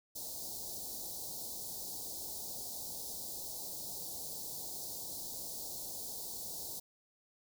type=band-stop noise; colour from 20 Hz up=white; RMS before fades=-43 dBFS; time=0.15-6.8 s; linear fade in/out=10 ms; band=870 to 4000 Hz; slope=48 dB/octave; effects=none